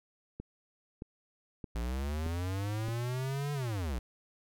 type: click train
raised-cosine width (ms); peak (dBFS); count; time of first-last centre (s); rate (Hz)
3; -27; 5; 0.4-2.884; 1.61
type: linear two-way sweep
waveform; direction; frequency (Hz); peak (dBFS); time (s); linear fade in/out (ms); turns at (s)
square; up then down; 55 to 146.83 to 55; -33; 1.75-3.99; 5; 3.53
effects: none